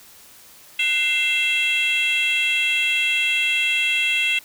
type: tone with frequency modulation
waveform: sine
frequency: 2685 Hz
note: E7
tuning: 31 cents sharp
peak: -15 dBFS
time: 0.79-4.39 s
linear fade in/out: 5 ms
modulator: 595 Hz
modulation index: 0.95
effects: tanh soft clip ceiling -16 dBFS + white hiss -47 dBFS RMS until 4.44 s